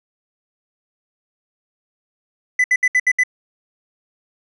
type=tone bursts; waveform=triangle; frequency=2000 Hz; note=B6; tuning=21 cents sharp; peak=-10 dBFS; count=6; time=2.59-3.236 s; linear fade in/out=5 ms; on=51 ms; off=68 ms; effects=resampled to 24000 Hz